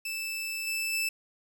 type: tone with level steps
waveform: sawtooth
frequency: 2637 Hz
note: E7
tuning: in tune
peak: -29 / -26 / -24 dBFS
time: 0.05-1.09 s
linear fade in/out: 5 ms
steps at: 0.67 / 0.93 s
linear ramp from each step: 2 ms
effects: 9-bit